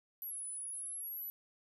sine exponential two-way sweep, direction down then up, 11980 to 9920 to 11980 Hz, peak -40 dBFS, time 0.22-1.3 s, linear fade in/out 0 ms, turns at 0.47 s, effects none

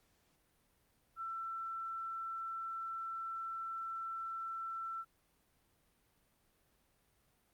sine tone, 1340 Hz, E6, 28 cents sharp, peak -39 dBFS, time 1.16-5.05 s, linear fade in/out 50 ms, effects pink hiss -74 dBFS RMS until 7.53 s + Opus 48 kbps

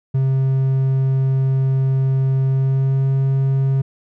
triangle tone with pitch glide, 133.4 to 134.95 Hz, C3 to C#3, +34 to -46 cents, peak -12 dBFS, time 0.14-3.82 s, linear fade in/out 10 ms, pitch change +20 cents, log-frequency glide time 2.47-3.07 s, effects none

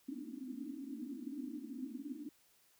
white band-pass noise, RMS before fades -45 dBFS, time 0.08-2.29 s, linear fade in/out 5 ms, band 230 to 310 Hz, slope 96 dB/octave, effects white hiss -70 dBFS RMS until 2.79 s

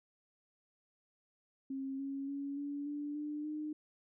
sine tone with pitch steps, 269.2 / 274.7 / 280.3 / 286 / 291.9 / 297.8 / 303.9 Hz, C4 / C#4 / C#4 / D4 / D4 / D4 / D#4, +49 / -16 / +19 / -46 / -10 / +24 / -41 cents, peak -37 dBFS, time 1.7-3.73 s, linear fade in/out 5 ms, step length 290 ms, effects none

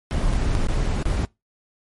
brown noise with dropouts, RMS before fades -21 dBFS, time 0.11-1.25 s, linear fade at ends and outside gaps 0 ms, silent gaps 0.33-0.335 / 0.547-0.551 / 0.67-0.685 / 1.028-1.055 s, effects noise-tail reverb RT60 0.2 s tail -22 dB re dry + MP3 48 kbps

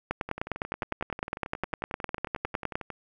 two click trains, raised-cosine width 0.5 ms, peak -21 / -13 dBFS, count 30 / 27, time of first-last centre 0.29-2.903 / 0.11-2.755 s, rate 11.1 / 9.83 Hz, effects none

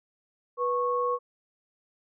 sine tone pair together, 490 / 1100 Hz, B4 / C#6, -14 / -14 cents, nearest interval octave + major second, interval 1400 cents, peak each -27 dBFS, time 0.57-1.19 s, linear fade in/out 50 ms, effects none

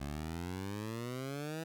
15% pulse exponential sweep, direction up, 69.3 to 164.81 Hz, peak -32 dBFS, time 0-1.64 s, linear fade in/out 10 ms, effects none

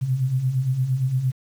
sine beating tone pair, 123.47 / 132.17 Hz, B2 / C3, 0 / +18 cents, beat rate 8.7 Hz, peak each -27 / -20 dBFS, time 0.01-1.32 s, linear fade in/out 20 ms, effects 8-bit

